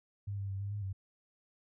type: tone with pitch steps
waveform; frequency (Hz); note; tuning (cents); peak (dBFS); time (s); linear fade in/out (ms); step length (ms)
sine; 100.7 / 98.9 / 97.2 / 100.2 / 103.3 / 96.2; G2 / G2 / G2 / G2 / G#2 / G2; +47 / +16 / -14 / +38 / -9 / -32; -35; 0.27-0.93; 10; 110
effects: none